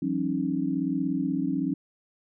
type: tone cluster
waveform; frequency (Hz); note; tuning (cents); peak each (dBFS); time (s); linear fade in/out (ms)
sine; 168.6 / 189.7 / 271 / 307.3; E3 / F#3 / C#4 / D#4; +39 / +43 / -39 / -21; -33 / -32 / -27 / -31; 0.02-1.74; 5
effects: none